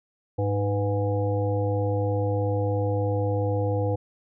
harmonic tone with a mistuned harmonic, 103 Hz, G#2, 14 cents flat, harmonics 1 / 3 / 5 / 7 / 8, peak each -24 / -32 / -27 / -37 / -36 dBFS, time 0.38-3.96 s, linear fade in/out 10 ms, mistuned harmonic 5, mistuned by -57 cents, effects none

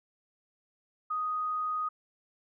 sine tone, 1246 Hz, D#6, 2 cents sharp, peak -29 dBFS, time 1.1-1.89 s, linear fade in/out 10 ms, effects none

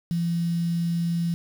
sine tone with quantisation, 169.9 Hz, F3, 47 cents flat, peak -22 dBFS, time 0.11-1.34 s, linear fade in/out 0 ms, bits 7, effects none

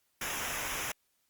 pink noise with comb filter, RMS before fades -36 dBFS, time 0.21-0.92 s, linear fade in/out 5 ms, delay 0.23 ms, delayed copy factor -0.75, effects white hiss -75 dBFS RMS until 1.29 s + Opus 48 kbps

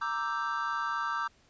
triangle chord, E half-diminished seventh, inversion second, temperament equal, 932.3 / 1174.7 / 1318.5 / 1568 Hz, Bb5 / D6 / E6 / G6, 0 / 0 / 0 / 0 cents, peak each -35 / -32 / -34 / -34 dBFS, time 0.01-1.28 s, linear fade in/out 10 ms, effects pink hiss -64 dBFS RMS until 1.49 s + resampled to 16000 Hz

